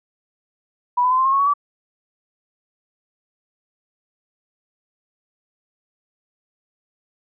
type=tone with pitch steps; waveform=sine; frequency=980 / 1002.9 / 1026.3 / 1050.3 / 1074.9 / 1100 / 1125.7 / 1152 Hz; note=B5 / B5 / C6 / C6 / C6 / C#6 / C#6 / D6; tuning=-14 / +26 / -34 / +6 / +46 / -14 / +26 / -34 cents; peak=-14 dBFS; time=0.97-1.538 s; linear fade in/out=10 ms; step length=71 ms; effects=none